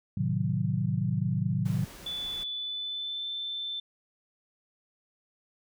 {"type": "chord", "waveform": "sine", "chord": "A diminished seventh", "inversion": "none", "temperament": "equal", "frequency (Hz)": [110, 130.81, 155.56, 185], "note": ["A2", "C3", "Eb3", "Gb3"], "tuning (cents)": [0, 0, 0, 0], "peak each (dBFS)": -31, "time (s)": [0.17, 1.85], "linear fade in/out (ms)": 5}
{"type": "noise", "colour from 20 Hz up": "pink", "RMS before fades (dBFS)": -47, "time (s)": [1.65, 2.44], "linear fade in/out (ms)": 10}
{"type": "tone with pitch glide", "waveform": "sine", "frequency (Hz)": [3471, 3540], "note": ["A7", "A7"], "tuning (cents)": [-24, 10], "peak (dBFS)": -32, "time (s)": [2.06, 3.8], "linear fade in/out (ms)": 5, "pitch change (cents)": 34, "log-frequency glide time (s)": [2.46, 3.27]}
{"effects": []}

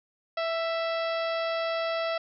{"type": "harmonic tone with a mistuned harmonic", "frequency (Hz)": 659.3, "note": "E5", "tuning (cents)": 0, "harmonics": [1, 2, 3, 4, 5, 6, 7, 8], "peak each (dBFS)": [-28, -34, -38, -40, -42, -44, -45, -46], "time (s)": [0.37, 2.18], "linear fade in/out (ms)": 5, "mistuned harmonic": 2, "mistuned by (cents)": 17, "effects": []}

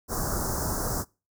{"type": "band-stop noise", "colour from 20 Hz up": "pink", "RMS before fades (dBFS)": -29, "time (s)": [0.08, 1.05], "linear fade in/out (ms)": 50, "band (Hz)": [1500, 5200], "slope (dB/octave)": 48, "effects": ["noise-tail reverb RT60 0.3 s tail -24 dB re dry"]}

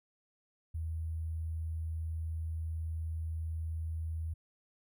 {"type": "tone with sample-and-hold", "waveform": "sine", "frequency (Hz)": 80.7, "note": "E2", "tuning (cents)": -36, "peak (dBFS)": -34, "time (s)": [0.74, 4.34], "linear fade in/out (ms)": 10, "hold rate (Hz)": 11025, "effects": []}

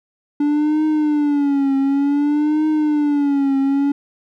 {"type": "tone with vibrato", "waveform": "triangle", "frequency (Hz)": 290, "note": "D4", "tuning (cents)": -22, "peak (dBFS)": -12, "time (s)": [0.4, 3.92], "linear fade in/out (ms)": 5, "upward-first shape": "triangle", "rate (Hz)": 0.55, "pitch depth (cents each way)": 120, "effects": []}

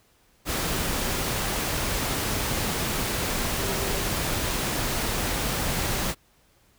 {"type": "tone in noise", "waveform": "sine", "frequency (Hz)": 392, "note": "G4", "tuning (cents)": 0, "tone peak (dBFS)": -35, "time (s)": [3.57, 4.06], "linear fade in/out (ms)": 50, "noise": "pink", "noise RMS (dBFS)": -27, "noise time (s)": [0.45, 6.15], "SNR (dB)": -11, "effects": ["pink hiss -62 dBFS RMS until 6.78 s"]}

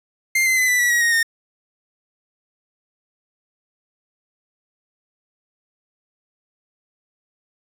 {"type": "tone with pitch steps", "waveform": "45% pulse", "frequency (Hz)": [2103, 2062, 2022, 1982.7, 1944.1, 1906.3, 1869.2, 1832.9], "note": ["C7", "C7", "B6", "B6", "B6", "A#6", "A#6", "A#6"], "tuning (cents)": [8, -26, 40, 6, -28, 38, 4, -30], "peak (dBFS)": -15, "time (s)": [0.35, 1.23], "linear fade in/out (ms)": 5, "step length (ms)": 110, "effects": ["resampled to 32000 Hz"]}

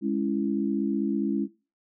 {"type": "chord", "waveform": "sine", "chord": "C# minor", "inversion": "second", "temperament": "just", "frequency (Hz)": [207.9, 277.2, 332.6], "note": ["G#3", "C#4", "E4"], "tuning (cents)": [2, 0, 16], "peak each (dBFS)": [-27, -28, -29], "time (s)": [0.01, 1.48], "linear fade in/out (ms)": 50, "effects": ["noise-tail reverb RT60 0.3 s tail -18 dB re dry"]}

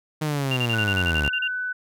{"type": "linear sweep", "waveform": "sawtooth", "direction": "down", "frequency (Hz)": [156.6, 68.1], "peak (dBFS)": -19, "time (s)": [0.21, 1.29], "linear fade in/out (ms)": 10}
{"type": "tone bursts", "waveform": "sine", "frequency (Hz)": 2785, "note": "F7", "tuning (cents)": -5, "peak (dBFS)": -23, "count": 11, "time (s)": [0.51, 1.478], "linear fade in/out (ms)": 5, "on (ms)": 58, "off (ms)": 33}
{"type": "tone with pitch glide", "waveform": "sine", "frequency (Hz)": [1480, 1499.8], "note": ["F#6", "F#6"], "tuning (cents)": [0, 23], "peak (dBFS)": -25, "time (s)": [0.73, 1.73], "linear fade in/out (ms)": 10, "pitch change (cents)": 23, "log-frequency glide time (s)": [0.92, 1.17]}
{"effects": []}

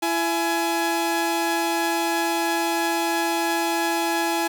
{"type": "tone pair together", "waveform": "sawtooth", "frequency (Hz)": [335.4, 840], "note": ["E4", "G#5"], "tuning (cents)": [30, 19], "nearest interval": "octave + major third", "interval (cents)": 1589, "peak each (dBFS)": -20, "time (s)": [0.02, 4.48], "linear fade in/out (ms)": 10, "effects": ["7-bit"]}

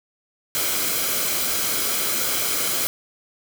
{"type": "noise with comb filter", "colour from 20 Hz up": "white", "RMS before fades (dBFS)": -23, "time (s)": [0.55, 2.87], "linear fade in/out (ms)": 0, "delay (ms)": 1.1, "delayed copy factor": -0.5, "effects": []}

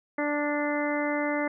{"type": "harmonic tone with a mistuned harmonic", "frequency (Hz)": 293.7, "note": "D4", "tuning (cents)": 0, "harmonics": [1, 2, 3, 4, 5, 6, 7], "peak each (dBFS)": [-29, -30, -35, -38, -38, -37, -34], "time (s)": [0.18, 1.48], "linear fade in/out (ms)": 5, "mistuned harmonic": 5, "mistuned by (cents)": -15, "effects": []}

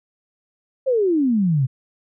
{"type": "exponential sweep", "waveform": "sine", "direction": "down", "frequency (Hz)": [549, 123.47], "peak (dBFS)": -15, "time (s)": [0.86, 1.67], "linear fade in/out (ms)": 20, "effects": []}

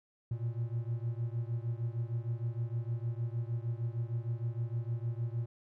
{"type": "beating tone pair", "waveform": "triangle", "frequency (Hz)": [114.8, 121.3], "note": ["A#2", "B2"], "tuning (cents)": [-26, -31], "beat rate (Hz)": 6.5, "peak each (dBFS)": [-33, -35], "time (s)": [0.31, 5.46], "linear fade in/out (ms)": 5, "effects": []}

